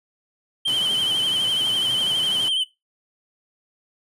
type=tone with vibrato; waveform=triangle; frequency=3095 Hz; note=G7; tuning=23 cents flat; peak=-17 dBFS; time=0.65-2.64 s; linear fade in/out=10 ms; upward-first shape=sine; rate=12 Hz; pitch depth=55 cents each way
type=high-pass noise; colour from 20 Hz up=pink; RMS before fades=-36 dBFS; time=0.67-2.49 s; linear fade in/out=10 ms; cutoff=110 Hz; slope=48 dB/octave
effects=noise-tail reverb RT60 0.2 s tail -17 dB re dry + resampled to 32000 Hz